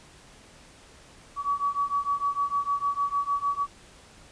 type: beating tone pair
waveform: sine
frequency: 1134 / 1140.6 Hz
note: C#6 / C#6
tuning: +39 / +49 cents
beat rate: 6.6 Hz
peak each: -28 / -27 dBFS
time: 1.36-3.67 s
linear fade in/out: 50 ms
effects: pink hiss -52 dBFS RMS until 4.31 s + resampled to 22050 Hz